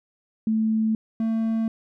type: tone pair in turn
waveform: sine / triangle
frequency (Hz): 220 / 224.2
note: A3 / A3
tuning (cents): 0 / +33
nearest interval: unison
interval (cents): 33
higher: second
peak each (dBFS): -19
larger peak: neither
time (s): 0.47-0.95 / 1.2-1.68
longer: neither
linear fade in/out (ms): 2
effects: none